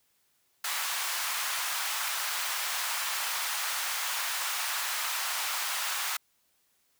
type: high-pass noise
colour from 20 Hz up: pink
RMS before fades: -32 dBFS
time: 0.64-6.17 s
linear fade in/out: 5 ms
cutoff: 910 Hz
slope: 24 dB/octave
effects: white hiss -71 dBFS RMS until 6.99 s